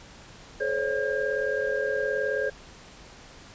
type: tone cluster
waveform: sine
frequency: 428 / 524 / 563 / 1611 Hz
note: A4 / C5 / C#5 / G6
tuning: -48 / +2 / +27 / +47 cents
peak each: -30 dBFS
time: 0.6-2.5 s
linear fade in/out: 10 ms
effects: pink hiss -48 dBFS RMS until 3.54 s + resampled to 16000 Hz